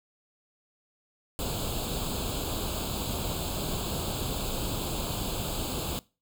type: noise with comb filter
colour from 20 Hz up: pink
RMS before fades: -32 dBFS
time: 1.39-5.99 s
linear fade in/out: 0 ms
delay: 0.26 ms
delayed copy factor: +0.9
effects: noise-tail reverb RT60 0.3 s tail -21 dB re dry